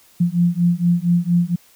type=beating tone pair; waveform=sine; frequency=171.6 / 175.9 Hz; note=F3 / F3; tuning=-30 / +13 cents; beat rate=4.3 Hz; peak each=-17 dBFS; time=0.2-1.56 s; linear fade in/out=10 ms; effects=white hiss -52 dBFS RMS until 1.75 s